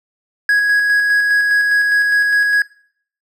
triangle tone with tremolo, 1661.2 Hz, G#6, in tune, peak -8 dBFS, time 0.49-2.62 s, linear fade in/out 2 ms, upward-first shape square, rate 4.9 Hz, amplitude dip 25%, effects noise-tail reverb RT60 0.6 s tail -22 dB re dry

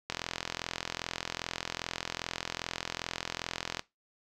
click train, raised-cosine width 0.2 ms, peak -15 dBFS, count 158, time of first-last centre 0.1-3.794 s, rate 42.5 Hz, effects noise-tail reverb RT60 0.2 s tail -19 dB re dry

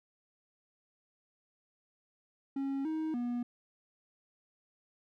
triangle tone with pitch steps, 273.6 / 315.4 / 241.9 Hz, C#4 / D#4 / B3, -23 / +24 / -36 cents, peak -30 dBFS, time 2.56-3.43 s, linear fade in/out 5 ms, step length 290 ms, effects none

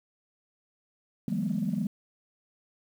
sine tone cluster, 154.2 / 174.2 / 200.4 / 217.7 / 239.8 Hz, D#3 / F3 / G3 / A3 / A#3, -15 / -4 / +38 / -18 / +49 cents, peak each -36 / -32 / -30 / -34 / -33 dBFS, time 1.28-1.87 s, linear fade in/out 2 ms, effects tanh soft clip ceiling -19 dBFS + 9-bit

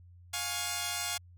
5% pulse chord, Db major, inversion first, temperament equal with one note detuned, 705.3 / 830.6 / 1108.7 Hz, F5 / Ab5 / Db6, +17 / 0 / 0 cents, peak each -24 / -26 / -27 dBFS, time 0.33-1.18 s, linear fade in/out 10 ms, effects added 88 Hz sine -52 dBFS peak until 1.37 s

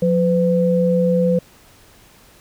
sine tone pair together, 178.54 / 505 Hz, F3 / B4, +38 / +39 cents, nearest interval octave + tritone, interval 1801 cents, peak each -16 dBFS, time 0.02-1.39 s, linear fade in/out 5 ms, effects pink hiss -49 dBFS RMS until 2.4 s

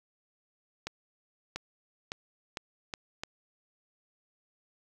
accelerating click train, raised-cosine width 0.2 ms, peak -18 dBFS, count 6, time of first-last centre 0.87-3.235 s, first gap 690 ms, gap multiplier 0.81, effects 10-bit

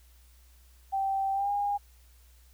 sine tone with pitch glide, 779 to 813 Hz, G5 to G#5, -11 to -37 cents, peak -26 dBFS, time 0.92-1.78 s, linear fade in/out 20 ms, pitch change +74 cents, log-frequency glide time 1.33-1.51 s, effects added 61 Hz sine -55 dBFS peak until 2.53 s + white hiss -64 dBFS RMS until 2.53 s

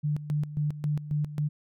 sine tone with tremolo, 148.9 Hz, D3, 24 cents sharp, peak -24 dBFS, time 0.03-1.49 s, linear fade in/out 20 ms, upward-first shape square, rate 3.7 Hz, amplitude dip 75%, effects none

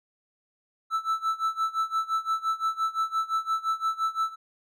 triangle tone with tremolo, 1318.5 Hz, E6, in tune, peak -20 dBFS, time 0.9-4.36 s, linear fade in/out 50 ms, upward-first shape sine, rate 5.8 Hz, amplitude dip 90%, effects none

